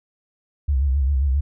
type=tone with vibrato; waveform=sine; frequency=68.4 Hz; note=C#2; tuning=23 cents flat; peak=-16 dBFS; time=0.68-1.41 s; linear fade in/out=10 ms; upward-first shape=sine; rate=7.5 Hz; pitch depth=110 cents each way; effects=none